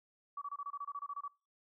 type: tone bursts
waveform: sine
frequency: 1142 Hz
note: D6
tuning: 49 cents flat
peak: -38 dBFS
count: 13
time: 0.37-1.28 s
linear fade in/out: 5 ms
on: 46 ms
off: 26 ms
effects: noise-tail reverb RT60 0.3 s tail -23 dB re dry